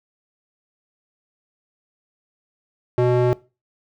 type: tone with band-pass filter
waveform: square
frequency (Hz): 123.47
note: B2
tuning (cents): 0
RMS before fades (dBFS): -17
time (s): 2.98-3.33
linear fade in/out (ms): 0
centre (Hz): 430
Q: 1.4
effects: noise-tail reverb RT60 0.3 s tail -21 dB re dry